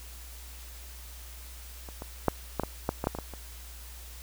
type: clicks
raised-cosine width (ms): 1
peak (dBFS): -29 / -24 / -8 / -13 / -16 / -12 / -16 / -11 / -21 / -20 / -27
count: 11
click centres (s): 1.888 / 2.021 / 2.283 / 2.597 / 2.635 / 2.891 / 3.041 / 3.071 / 3.15 / 3.187 / 3.337
effects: added 60 Hz sine -44 dBFS peak until 4.22 s + white hiss -49 dBFS RMS until 4.22 s